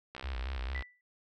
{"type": "click train", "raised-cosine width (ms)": 0.3, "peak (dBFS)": -26, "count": 45, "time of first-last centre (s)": [0.15, 0.824], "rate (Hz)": 65.3}
{"type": "tone with vibrato", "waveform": "sine", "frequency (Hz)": 61.1, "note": "B1", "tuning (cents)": -18, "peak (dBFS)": -34, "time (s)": [0.23, 0.83], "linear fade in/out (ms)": 20, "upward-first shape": "square", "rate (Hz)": 4.4, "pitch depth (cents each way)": 150}
{"type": "tone with exponential decay", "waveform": "sine", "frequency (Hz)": 1975.5, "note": "B6", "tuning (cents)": 0, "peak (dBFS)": -35, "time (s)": [0.75, 1.01], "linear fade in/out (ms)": 2, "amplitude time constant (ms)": 55}
{"effects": []}